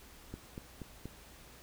click train, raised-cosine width 3 ms, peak -29 dBFS, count 4, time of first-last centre 0.34-1.056 s, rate 4.19 Hz, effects added 60 Hz sine -63 dBFS peak until 1.62 s + pink hiss -56 dBFS RMS until 1.62 s

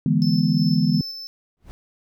sine chord, E dominant seventh, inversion third, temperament equal with one note detuned, 146.83 / 164.81 / 207.7 / 244.7 Hz, D3 / E3 / G#3 / B3, 0 / 0 / 0 / -16 cents, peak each -23 / -20 / -22 / -22 dBFS, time 0.06-1.01 s, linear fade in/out 2 ms
triangle tone with tremolo, 5274 Hz, E8, in tune, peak -28 dBFS, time 0.22-1.27 s, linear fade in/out 0 ms, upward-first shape square, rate 2.8 Hz, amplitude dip 30%
brown noise with exponential growth, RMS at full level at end -35 dBFS, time 1.57-1.71 s, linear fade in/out 0 ms, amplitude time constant 29 ms
effects none

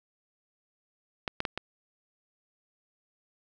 clicks, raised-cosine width 0.3 ms, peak -14 / -13 / -13 / -16 dBFS, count 4, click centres 1.278 / 1.404 / 1.452 / 1.576 s, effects none

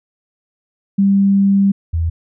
sine tone pair in turn, 197.4 / 82.61 Hz, G3 / E2, +12 / +4 cents, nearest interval octave + minor third, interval 1508 cents, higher first, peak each -9 / -14 dBFS, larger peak first, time 0.98-1.72 / 1.93-2.1 s, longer first, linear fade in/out 10 ms, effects none

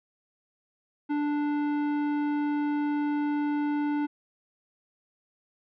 sine tone with tanh clipping, 293.7 Hz, D4, in tune, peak -27 dBFS, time 1.09-4.07 s, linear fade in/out 20 ms, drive 14 dB, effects none

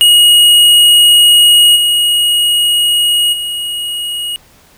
square tone with level steps, 2887 Hz, F#7, 43 cents flat, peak -4 / -9 / -17 dBFS, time 0.01-4.36 s, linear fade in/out 0 ms, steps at 1.75 / 3.32 s, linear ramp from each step 20 ms, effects pink hiss -45 dBFS RMS until 4.77 s

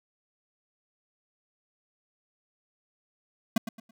square tone with echo, 224.1 Hz, A3, 32 cents sharp, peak -21 dBFS, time 3.56-3.58 s, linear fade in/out 5 ms, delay 110 ms, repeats 3, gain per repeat -11 dB, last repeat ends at 3.91 s, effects none

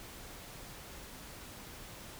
silence, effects pink hiss -49 dBFS RMS until 2.19 s

